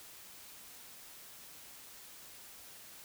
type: silence
effects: white hiss -53 dBFS RMS until 3.04 s